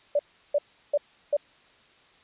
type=tone bursts; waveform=sine; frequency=582 Hz; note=D5; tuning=16 cents flat; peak=-19 dBFS; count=4; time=0.15-1.368 s; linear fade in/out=5 ms; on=42 ms; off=350 ms; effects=white hiss -58 dBFS RMS until 2.23 s + resampled to 8000 Hz